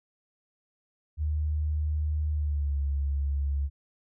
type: tone with pitch glide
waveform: sine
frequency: 76 to 70.1 Hz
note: D#2 to C#2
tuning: -40 to +20 cents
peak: -25 dBFS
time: 1.17-3.7 s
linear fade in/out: 50 ms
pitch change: -140 cents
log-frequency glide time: 2.31-2.78 s
effects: none